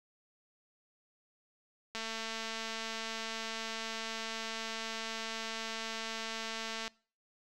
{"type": "click train", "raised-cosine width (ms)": 0.2, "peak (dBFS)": -22, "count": 1105, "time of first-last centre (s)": [1.95, 6.879], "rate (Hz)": 224, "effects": ["noise-tail reverb RT60 0.4 s tail -23 dB re dry"]}